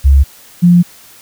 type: tone pair in turn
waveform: sine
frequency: 68.8 / 175.28 Hz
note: C#2 / F3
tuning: -12 / +7 cents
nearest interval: octave + major third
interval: 1619 cents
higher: second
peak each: -3 dBFS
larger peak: neither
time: 0.04-0.24 / 0.62-0.83 s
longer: second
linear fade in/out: 20 ms
effects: white hiss -40 dBFS RMS until 1.21 s